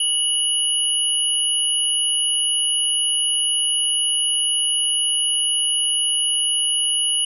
sine tone pair together, 2938 / 10422 Hz, F#7 / E9, -13 / -21 cents, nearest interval octave + minor seventh, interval 2192 cents, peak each -20 dBFS, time 0-7.25 s, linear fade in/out 5 ms, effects none

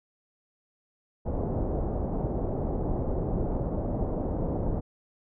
pink low-pass noise, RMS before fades -29 dBFS, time 1.25-4.81 s, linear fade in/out 20 ms, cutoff 700 Hz, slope 24 dB/octave, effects none

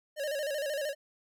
square tone with vibrato, 580 Hz, D5, 22 cents flat, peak -32 dBFS, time 0.16-0.95 s, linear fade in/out 50 ms, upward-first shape square, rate 13 Hz, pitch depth 81 cents each way, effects none

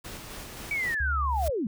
pink noise with tremolo, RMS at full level -40 dBFS, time 0.04-0.95 s, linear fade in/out 10 ms, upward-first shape square, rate 3.8 Hz, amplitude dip 25%
sine linear sweep, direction down, 2303 to 185 Hz, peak -26 dBFS, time 0.71-1.67 s, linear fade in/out 2 ms
sine tone, 70.2 Hz, C#2, 22 cents sharp, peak -27 dBFS, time 1-1.5 s, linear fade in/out 5 ms
white noise with exponential growth, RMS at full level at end -36 dBFS, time 1.24-1.48 s, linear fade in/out 1 ms, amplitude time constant 52 ms
effects none

